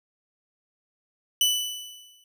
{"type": "tone with exponential decay", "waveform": "sawtooth", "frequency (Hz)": 2981, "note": "F#7", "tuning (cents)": 12, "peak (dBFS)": -14, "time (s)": [1.41, 2.24], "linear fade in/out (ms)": 2, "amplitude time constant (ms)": 180, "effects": []}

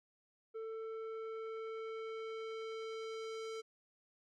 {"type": "tone with low-pass filter sweep", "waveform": "square", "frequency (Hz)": 445.2, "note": "A4", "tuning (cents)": 20, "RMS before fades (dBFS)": -44, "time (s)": [0.54, 3.62], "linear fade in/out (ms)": 20, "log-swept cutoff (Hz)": [970, 6500], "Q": 0.94, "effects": []}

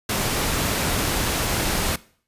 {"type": "noise", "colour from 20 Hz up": "pink", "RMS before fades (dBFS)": -23, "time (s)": [0.09, 1.96], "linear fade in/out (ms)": 5, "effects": ["noise-tail reverb RT60 0.5 s tail -20 dB re dry", "resampled to 32000 Hz"]}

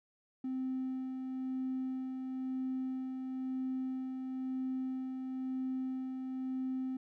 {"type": "tone with tremolo", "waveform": "triangle", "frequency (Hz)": 260, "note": "C4", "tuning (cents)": -11, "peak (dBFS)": -30, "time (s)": [0.44, 6.97], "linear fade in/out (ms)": 5, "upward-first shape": "sine", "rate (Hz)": 1, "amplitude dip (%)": 45, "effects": ["tanh soft clip ceiling -30 dBFS"]}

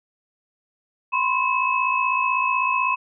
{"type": "tone cluster", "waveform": "sine", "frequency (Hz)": [1006, 1062, 2584], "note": ["B5", "C6", "E7"], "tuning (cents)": [32, 25, -35], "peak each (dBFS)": -23, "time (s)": [1.12, 2.96], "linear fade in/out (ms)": 20, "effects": []}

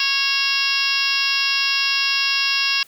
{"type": "harmonic tone with a mistuned harmonic", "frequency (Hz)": 550, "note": "C#5", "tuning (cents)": -14, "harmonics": [2, 3, 4, 5, 6, 7, 8, 9, 10], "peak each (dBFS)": [-30, -28, -29, -21, -26, -30, -30, -24, -26], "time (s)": [0, 2.83], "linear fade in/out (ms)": 2, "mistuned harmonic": 8, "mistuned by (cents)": -47, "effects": ["white hiss -50 dBFS RMS until 2.87 s"]}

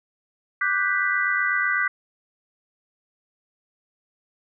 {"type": "chord", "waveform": "sine", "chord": "G major seventh", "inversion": "second", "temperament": "equal", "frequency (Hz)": [1174.7, 1480, 1568, 1975.5], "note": ["D6", "F#6", "G6", "B6"], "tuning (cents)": [0, 0, 0, 0], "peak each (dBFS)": [-28, -25, -26, -24], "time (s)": [0.61, 1.88], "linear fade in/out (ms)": 5, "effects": []}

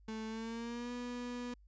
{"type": "tone with pitch glide", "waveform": "35% pulse", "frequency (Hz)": [220, 244.1], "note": ["A3", "B3"], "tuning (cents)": [0, -20], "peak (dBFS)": -38, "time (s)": [0.08, 1.54], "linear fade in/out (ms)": 5, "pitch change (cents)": 180, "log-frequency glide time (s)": [0.27, 0.92], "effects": ["added 50 Hz sine -59 dBFS peak until 1.67 s", "resampled to 16000 Hz"]}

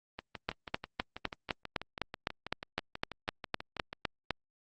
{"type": "two click trains", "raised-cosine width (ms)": 0.3, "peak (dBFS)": [-23, -14], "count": [24, 16], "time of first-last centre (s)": [[0.19, 3.93], [0.49, 4.307]], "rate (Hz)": [6.15, 3.93], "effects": ["Opus 24 kbps"]}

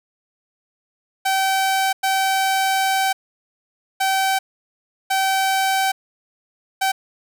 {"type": "tone bursts at uneven times", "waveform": "sawtooth", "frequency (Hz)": 770, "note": "G5", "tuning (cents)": -31, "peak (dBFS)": -13, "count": 5, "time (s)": [[1.25, 1.93], [2.03, 3.13], [4, 4.39], [5.1, 5.92], [6.81, 6.92]], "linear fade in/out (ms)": 10, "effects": []}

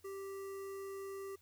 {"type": "tone with notch filter", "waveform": "square", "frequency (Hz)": 391.1, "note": "G4", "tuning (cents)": -4, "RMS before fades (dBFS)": -45, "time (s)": [0.04, 1.36], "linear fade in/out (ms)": 10, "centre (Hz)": 3600, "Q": 0.77, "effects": ["added 85 Hz sine -70 dBFS peak until 1.41 s", "white hiss -71 dBFS RMS until 1.41 s"]}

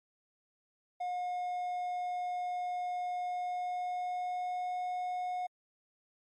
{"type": "tone with pitch glide", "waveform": "triangle", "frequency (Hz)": [719, 725.3], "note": ["F#5", "F#5"], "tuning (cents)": [-50, -35], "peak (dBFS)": -31, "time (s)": [1, 5.47], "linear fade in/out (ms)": 10, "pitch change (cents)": 15, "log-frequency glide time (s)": [3.19, 4.8], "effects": ["MP3 48 kbps"]}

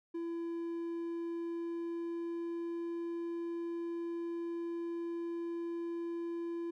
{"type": "tone with pitch glide", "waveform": "triangle", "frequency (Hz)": [336.5, 339], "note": ["E4", "E4"], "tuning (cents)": [36, 49], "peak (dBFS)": -34, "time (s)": [0.14, 6.71], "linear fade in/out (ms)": 10, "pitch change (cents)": 13, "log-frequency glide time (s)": [0.41, 2.91], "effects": []}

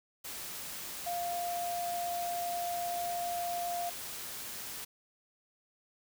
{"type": "tone in noise", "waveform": "sine", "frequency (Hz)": 698.5, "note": "F5", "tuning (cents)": 0, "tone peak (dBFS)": -33, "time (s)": [1.06, 3.9], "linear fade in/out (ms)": 10, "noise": "white", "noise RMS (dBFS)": -42, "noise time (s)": [0.24, 4.85], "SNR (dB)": 6, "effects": []}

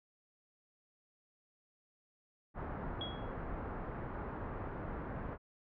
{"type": "low-pass noise", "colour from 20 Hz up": "pink", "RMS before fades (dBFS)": -42, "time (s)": [2.54, 5.38], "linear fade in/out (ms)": 50, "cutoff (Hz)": 1500, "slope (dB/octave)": 24}
{"type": "tone with exponential decay", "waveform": "sine", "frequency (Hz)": 3322, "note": "G#7", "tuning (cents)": 0, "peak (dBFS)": -37, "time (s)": [3.01, 3.33], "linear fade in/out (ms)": 2, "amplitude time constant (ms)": 69}
{"effects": []}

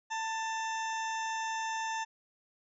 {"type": "harmonic tone with a mistuned harmonic", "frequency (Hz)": 894, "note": "A5", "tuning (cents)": 27, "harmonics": [1, 2, 3, 4, 6, 7, 8], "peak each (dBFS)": [-34, -39, -45, -47, -50, -47, -52], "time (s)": [0.1, 2.05], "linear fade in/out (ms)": 20, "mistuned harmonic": 2, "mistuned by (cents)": -21, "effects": []}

